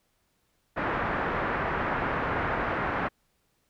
white low-pass noise, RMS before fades -29 dBFS, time 0.76-3.09 s, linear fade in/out 20 ms, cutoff 1700 Hz, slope 24 dB/octave, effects pink hiss -72 dBFS RMS until 3.69 s

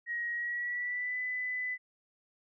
sine tone with pitch glide, 1892 to 2001 Hz, A#6 to B6, +25 to +22 cents, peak -32 dBFS, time 0.06-1.78 s, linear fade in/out 50 ms, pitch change +97 cents, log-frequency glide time 0.33-1.18 s, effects none

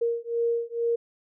sine beating tone pair, 466.2 / 468.4 Hz, A#4 / A#4, 0 / +8 cents, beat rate 2.2 Hz, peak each -27 dBFS, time 0.01-0.96 s, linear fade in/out 10 ms, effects none

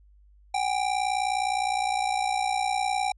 square ring-modulated tone, 784 Hz, G5, in tune, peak -22 dBFS, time 0.54-3.12 s, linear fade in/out 5 ms, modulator 29.8 Hz, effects added 50 Hz sine -53 dBFS peak until 3.17 s + resampled to 24000 Hz

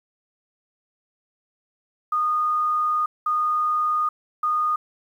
sine tone bursts at uneven times, 1229 Hz, D#6, 22 cents flat, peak -19 dBFS, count 3, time 2.12-3.06 / 3.26-4.09 / 4.43-4.76 s, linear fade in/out 5 ms, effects 9-bit

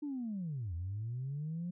sine linear two-way sweep, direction down then up, 302.4 to 81.1 to 179.7 Hz, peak -35 dBFS, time 0.02-1.71 s, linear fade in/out 10 ms, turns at 0.74 s, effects tanh soft clip ceiling -32 dBFS

